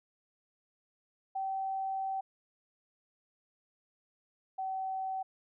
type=tone pair in turn; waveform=sine; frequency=771 / 762.6 Hz; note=G5 / G5; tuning=-29 / -48 cents; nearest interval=unison; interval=19 cents; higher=first; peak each=-32 / -33 dBFS; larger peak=first; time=1.35-2.21 / 4.58-5.23 s; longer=first; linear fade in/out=10 ms; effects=none